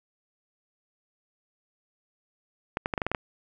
clicks, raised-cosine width 0.5 ms, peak -12 dBFS, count 8, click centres 2.771 / 2.859 / 2.938 / 2.978 / 3.018 / 3.066 / 3.116 / 3.148 s, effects none

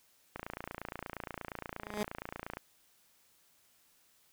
click train, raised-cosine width 0.5 ms, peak -24 dBFS, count 64, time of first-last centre 0.36-2.571 s, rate 28.5 Hz
15% pulse tone with exponential growth, 209.3 Hz, G#3, 14 cents sharp, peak -23 dBFS, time 1.78-2.03 s, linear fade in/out 2 ms, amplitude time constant 54 ms
effects white hiss -68 dBFS RMS until 4.32 s

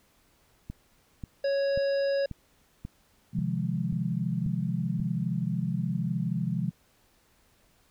click train, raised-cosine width 5 ms, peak -24 dBFS, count 9, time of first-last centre 0.7-5.001 s, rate 1.86 Hz
harmonic tone, 554.4 Hz, C#5, in tune, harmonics 1 / 3 / 5 / 7 / 9, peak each -24 / -39 / -48 / -50 / -43 dBFS, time 1.44-2.26 s, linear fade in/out 5 ms
sine chord, F minor seventh, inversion second, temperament equal, 130.81 / 155.56 / 174.61 / 207.7 Hz, C3 / Eb3 / F3 / Ab3, 0 / 0 / 0 / 0 cents, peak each -32 / -34 / -30 / -34 dBFS, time 3.33-6.71 s, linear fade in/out 20 ms
effects pink hiss -65 dBFS RMS until 7.9 s

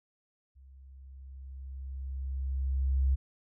sine tone with level ramp, 66.6 Hz, C2, 31 cents sharp, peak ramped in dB -52 to -22 dBFS, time 0.55-3.16 s, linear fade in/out 20 ms, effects none

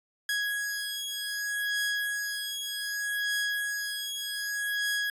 sawtooth beating tone pair, 1661.2 / 1661.85 Hz, G#6 / G#6, 0 / +1 cents, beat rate 0.65 Hz, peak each -29 dBFS, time 0.29-5.1 s, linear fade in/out 2 ms, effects resampled to 32000 Hz

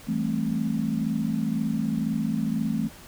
sine chord, A minor seventh, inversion second, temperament just, 165 / 198 / 220 / 264 Hz, E3 / G3 / A3 / C4, +2 / +18 / 0 / +16 cents, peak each -30 / -32 / -26 / -31 dBFS, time 0.07-2.89 s, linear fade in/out 20 ms, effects pink hiss -47 dBFS RMS until 3.07 s

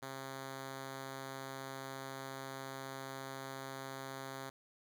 5% pulse tone, 134.4 Hz, C3, 47 cents sharp, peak -32 dBFS, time 0.02-4.5 s, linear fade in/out 10 ms, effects none

